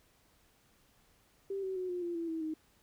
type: tone with pitch steps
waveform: sine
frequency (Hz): 392 / 379.7 / 367.9 / 356.4 / 345.2 / 334.4 / 324 / 313.8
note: G4 / F#4 / F#4 / F4 / F4 / E4 / E4 / D#4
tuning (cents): 0 / +45 / -10 / +35 / -20 / +25 / -30 / +15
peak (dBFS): -34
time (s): 1.5-2.54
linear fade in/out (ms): 5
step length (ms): 130
effects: pink hiss -68 dBFS RMS until 2.82 s